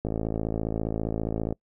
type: click train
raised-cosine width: 2 ms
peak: -15 dBFS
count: 82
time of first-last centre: 0.05-1.525 s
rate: 54.9 Hz
effects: noise-tail reverb RT60 0.1 s tail -26 dB re dry